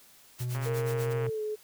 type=noise with tremolo; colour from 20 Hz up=white; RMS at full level=-42 dBFS; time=0.38-1.14 s; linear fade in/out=20 ms; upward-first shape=sine; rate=8.2 Hz; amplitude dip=100%
type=tone; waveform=triangle; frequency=123.47 Hz; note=B2; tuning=in tune; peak=-28 dBFS; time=0.4-1.3 s; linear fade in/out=10 ms
type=click train; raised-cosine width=0.5 ms; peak=-25 dBFS; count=99; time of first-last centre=0.55-1.265 s; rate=137 Hz
type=tone with pitch glide; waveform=sine; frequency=462.7 to 426.8 Hz; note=A#4 to G#4; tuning=-13 to +47 cents; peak=-30 dBFS; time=0.65-1.56 s; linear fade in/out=20 ms; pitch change=-140 cents; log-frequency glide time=1.18-1.42 s
effects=white hiss -57 dBFS RMS until 1.63 s